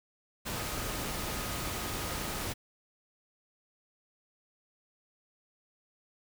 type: tone in noise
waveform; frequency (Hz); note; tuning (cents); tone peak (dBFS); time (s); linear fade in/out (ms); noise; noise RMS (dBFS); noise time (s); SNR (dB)
sine; 1250; D#6; +8; -47; 0.54-2.46; 20; pink; -36; 0.45-2.54; -14
effects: none